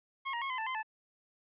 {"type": "tone with pitch steps", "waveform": "25% pulse", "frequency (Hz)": [1083, 943, 1088, 1023, 884, 1035, 874], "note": ["C#6", "A#5", "C#6", "C6", "A5", "C6", "A5"], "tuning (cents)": [-41, 20, -33, -39, 8, -19, -12], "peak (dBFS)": -30, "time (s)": [0.25, 0.831], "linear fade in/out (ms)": 20, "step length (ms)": 83, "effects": ["resampled to 8000 Hz", "12-bit"]}